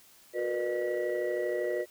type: tone cluster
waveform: sine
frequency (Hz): 362.8 / 458 / 490.6 / 604 / 1941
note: F#4 / A#4 / B4 / D5 / B6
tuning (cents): -34 / -31 / -12 / +48 / -31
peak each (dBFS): -32 / -39 / -32 / -33 / -40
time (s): 0.33-1.86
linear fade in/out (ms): 50
effects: tanh soft clip ceiling -21 dBFS + white hiss -58 dBFS RMS until 1.9 s